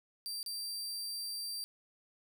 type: tone with dropouts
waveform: sawtooth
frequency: 4699 Hz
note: D8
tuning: in tune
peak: -35 dBFS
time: 0.26-1.64 s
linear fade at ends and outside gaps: 0 ms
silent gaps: 0.429-0.462 s
effects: none